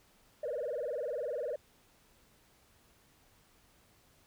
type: tone with vibrato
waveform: sine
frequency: 538 Hz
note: C5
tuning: 48 cents sharp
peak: -32 dBFS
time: 0.43-1.56 s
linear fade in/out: 5 ms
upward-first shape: sine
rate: 20 Hz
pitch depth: 250 cents each way
effects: tanh soft clip ceiling -30 dBFS + pink hiss -66 dBFS RMS until 4.26 s